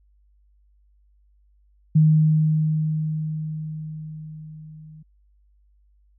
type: tone with level ramp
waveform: sine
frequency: 155.56 Hz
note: D#3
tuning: in tune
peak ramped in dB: -11 to -41 dBFS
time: 1.95-5.03 s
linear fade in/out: 10 ms
effects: added 50 Hz sine -56 dBFS peak until 6.18 s